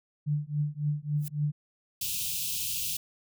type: tone with tremolo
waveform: sine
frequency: 148.1 Hz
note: D3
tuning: 15 cents sharp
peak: -23 dBFS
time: 0.26-1.52 s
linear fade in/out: 20 ms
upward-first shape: triangle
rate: 3.6 Hz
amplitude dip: 100%
type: noise with exponential growth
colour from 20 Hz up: violet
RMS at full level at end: -35 dBFS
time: 1.17-1.28 s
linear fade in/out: 1 ms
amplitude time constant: 23 ms
type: band-stop noise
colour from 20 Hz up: white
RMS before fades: -32 dBFS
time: 2.01-2.97 s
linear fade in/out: 5 ms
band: 190 to 2500 Hz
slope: 96 dB/octave
effects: none